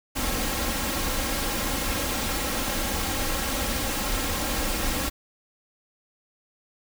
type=noise with comb filter; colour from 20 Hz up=pink; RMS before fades=-27 dBFS; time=0.15-5.1 s; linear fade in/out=20 ms; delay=3.7 ms; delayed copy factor=+0.6; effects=none